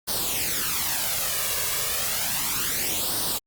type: noise with flanger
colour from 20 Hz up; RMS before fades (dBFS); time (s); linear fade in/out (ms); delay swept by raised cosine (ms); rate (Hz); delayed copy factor
white; -26; 0.07-3.39; 20; 0.21 to 1.81; 0.32; +0.65
effects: Opus 48 kbps